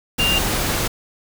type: tone in noise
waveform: sine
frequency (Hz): 2796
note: F7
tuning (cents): +1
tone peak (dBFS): -17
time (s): 0.19-0.39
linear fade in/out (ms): 10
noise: pink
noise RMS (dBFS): -21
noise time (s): 0.18-0.88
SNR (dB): +1
effects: none